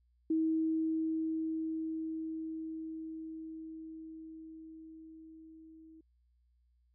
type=tone with level ramp; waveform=sine; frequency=320 Hz; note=D#4; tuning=49 cents sharp; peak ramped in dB=-27 to -53 dBFS; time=0.3-6.01 s; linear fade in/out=5 ms; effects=added 60 Hz sine -68 dBFS peak until 6.94 s